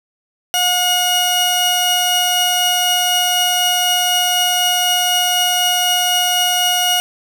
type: tone pair together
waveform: sawtooth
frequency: 721 / 2888 Hz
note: F#5 / F#7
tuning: -45 / -43 cents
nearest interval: 2 octaves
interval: 2402 cents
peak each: -14 / -12 dBFS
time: 0.54-7 s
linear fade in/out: 0 ms
effects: none